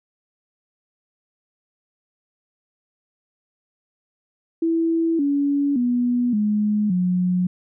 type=tone with pitch steps; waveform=sine; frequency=329.6 / 283.6 / 244.1 / 210 / 180.76 Hz; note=E4 / C#4 / B3 / G#3 / F#3; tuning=0 / +40 / -20 / +19 / -40 cents; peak=-17 dBFS; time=4.62-7.47 s; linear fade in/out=5 ms; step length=570 ms; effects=none